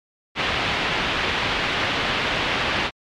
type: low-pass noise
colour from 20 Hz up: white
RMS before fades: -23 dBFS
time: 0.35-2.91 s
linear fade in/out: 50 ms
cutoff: 3300 Hz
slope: 24 dB/octave
effects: MP3 96 kbps